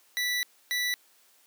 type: tone bursts at uneven times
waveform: 25% pulse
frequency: 1967 Hz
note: B6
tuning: 7 cents flat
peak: -23 dBFS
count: 2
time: 0.17-0.43 / 0.71-0.94 s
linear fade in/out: 0 ms
effects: white hiss -62 dBFS RMS until 1.46 s + high-pass 300 Hz 12 dB/octave